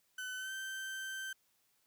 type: tone with pitch glide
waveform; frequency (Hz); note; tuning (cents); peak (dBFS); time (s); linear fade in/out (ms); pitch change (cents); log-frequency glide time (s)
35% pulse; 1511 to 1553.5; F#6 to G6; +36 to -16; -38; 0.18-1.33; 5; +48; 0.36-0.53
effects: white hiss -75 dBFS RMS until 1.86 s